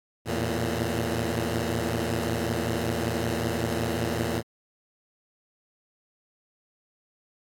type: tone cluster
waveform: 10% pulse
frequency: 82.6 / 112.4 / 117.7 Hz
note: E2 / A2 / A#2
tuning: +4 / +37 / +17 cents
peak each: -22 dBFS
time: 0.25-4.43 s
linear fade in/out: 50 ms
effects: AAC 64 kbps

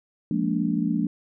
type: chord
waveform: sine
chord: Bb dominant seventh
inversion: second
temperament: just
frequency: 174.81 / 209.8 / 233.1 / 291.4 Hz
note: F3 / Ab3 / Bb3 / D4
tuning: +2 / +18 / 0 / -13 cents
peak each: -27 dBFS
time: 0.31-1.07 s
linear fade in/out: 2 ms
effects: none

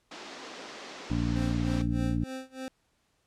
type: band-pass noise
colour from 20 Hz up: pink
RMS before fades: -44 dBFS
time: 0.11-1.82 s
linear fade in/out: 5 ms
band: 250 to 6100 Hz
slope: 24 dB/octave
type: harmonic tone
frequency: 58.2 Hz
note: A#1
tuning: 2 cents flat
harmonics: 1 / 2 / 3 / 4 / 5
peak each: -32 / -31 / -34 / -33 / -32 dBFS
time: 1.1-2.24 s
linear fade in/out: 5 ms
type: tone with tremolo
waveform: 25% pulse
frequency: 261.6 Hz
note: C4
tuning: in tune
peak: -31 dBFS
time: 1.36-2.68 s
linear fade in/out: 0 ms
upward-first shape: sine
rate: 3.3 Hz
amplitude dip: 95%
effects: pink hiss -72 dBFS RMS until 3.26 s + low-pass 10000 Hz 12 dB/octave

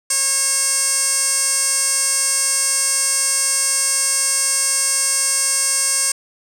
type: tone with band-pass filter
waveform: 15% pulse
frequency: 544 Hz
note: C#5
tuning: 33 cents flat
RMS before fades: -18 dBFS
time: 0.1-6.12 s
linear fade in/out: 5 ms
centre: 7800 Hz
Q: 6.3
effects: none

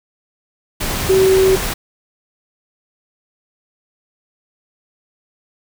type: tone in noise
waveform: sine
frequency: 380.4 Hz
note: F#4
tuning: 48 cents sharp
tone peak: -9 dBFS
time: 1.09-1.56 s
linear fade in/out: 10 ms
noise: pink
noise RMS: -21 dBFS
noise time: 0.8-1.74 s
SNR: +9 dB
effects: none

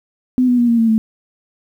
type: tone with pitch steps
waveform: sine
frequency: 253 / 246.2 / 239.6 / 233.2 / 227 / 220.9 Hz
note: B3 / B3 / A#3 / A#3 / A#3 / A3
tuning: +42 / -5 / +48 / +1 / -46 / +7 cents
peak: -10 dBFS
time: 0.38-0.98 s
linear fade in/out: 0 ms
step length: 100 ms
effects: 8-bit

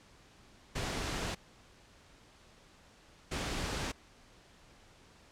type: noise bursts at uneven times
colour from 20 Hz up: pink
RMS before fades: -36 dBFS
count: 2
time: 0.75-1.35 / 3.31-3.92 s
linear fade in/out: 10 ms
effects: pink hiss -60 dBFS RMS until 5.31 s + low-pass 7000 Hz 12 dB/octave

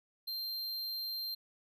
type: tone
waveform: square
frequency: 4165 Hz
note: C8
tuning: 9 cents flat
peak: -37 dBFS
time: 0.27-1.35 s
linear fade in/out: 10 ms
effects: none

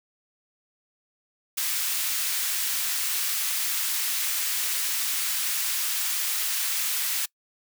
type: high-pass noise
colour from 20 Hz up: white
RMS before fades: -27 dBFS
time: 1.57-7.26 s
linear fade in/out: 10 ms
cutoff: 1500 Hz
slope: 12 dB/octave
effects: noise-tail reverb RT60 0.1 s tail -24 dB re dry

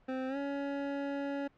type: tone with pitch glide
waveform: 25% pulse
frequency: 260.4 to 280.7 Hz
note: C4 to C#4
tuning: -8 to +22 cents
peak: -30 dBFS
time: 0.08-1.48 s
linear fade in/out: 10 ms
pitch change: +130 cents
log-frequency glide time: 0.28-0.37 s
effects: pink hiss -66 dBFS RMS until 1.57 s + low-pass 2000 Hz 12 dB/octave

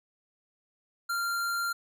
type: tone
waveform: square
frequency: 1387 Hz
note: F6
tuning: 12 cents flat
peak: -29 dBFS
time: 1.09-1.73 s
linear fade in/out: 10 ms
effects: none

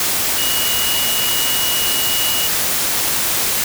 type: tone in noise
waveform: sine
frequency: 2900 Hz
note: F#7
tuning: 35 cents flat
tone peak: -21 dBFS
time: 0.38-2.47 s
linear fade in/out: 2 ms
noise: white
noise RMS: -18 dBFS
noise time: 0-3.64 s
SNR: -6 dB
effects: none

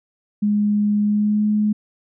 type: tone with pitch glide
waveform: sine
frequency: 207.7 to 211 Hz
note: G#3 to G#3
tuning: 0 to +28 cents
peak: -15 dBFS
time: 0.42-1.73 s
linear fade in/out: 10 ms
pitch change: +28 cents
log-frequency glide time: 1.02-1.45 s
effects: none

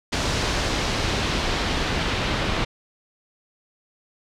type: noise with low-pass filter sweep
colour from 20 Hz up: pink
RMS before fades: -24 dBFS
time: 0.12-2.65 s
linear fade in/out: 10 ms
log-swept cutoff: 5600 to 3500 Hz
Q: 1.1
effects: none

